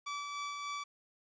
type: tone with tremolo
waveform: sawtooth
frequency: 1153 Hz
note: D6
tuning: 32 cents flat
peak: -33 dBFS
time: 0.06-0.84 s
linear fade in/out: 10 ms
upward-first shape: sine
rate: 3.4 Hz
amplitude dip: 30%
effects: resampled to 16000 Hz + 11-bit